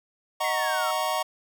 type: chord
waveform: square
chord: D# minor seventh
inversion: none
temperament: equal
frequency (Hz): 622.3 / 740 / 932.3 / 1108.7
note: D#5 / F#5 / A#5 / C#6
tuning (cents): 0 / 0 / 0 / 0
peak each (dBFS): -31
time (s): 0.4-1.23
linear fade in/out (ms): 10
type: exponential sweep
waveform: sine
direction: down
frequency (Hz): 2082 to 1300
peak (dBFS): -30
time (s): 0.44-0.91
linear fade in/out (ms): 2
effects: none